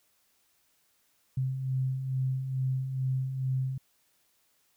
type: beating tone pair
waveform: sine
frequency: 129.1 / 131.4 Hz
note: C3 / C3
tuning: -23 / +8 cents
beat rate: 2.3 Hz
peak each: -37 / -28 dBFS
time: 1.37-3.78 s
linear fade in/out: 5 ms
effects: white hiss -70 dBFS RMS until 4.76 s